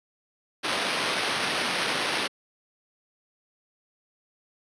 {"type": "noise with sample-and-hold", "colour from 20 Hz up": "white", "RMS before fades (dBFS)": -27, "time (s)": [0.63, 2.28], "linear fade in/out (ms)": 20, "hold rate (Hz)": 7350, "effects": ["high-pass 200 Hz 12 dB/octave", "resampled to 22050 Hz"]}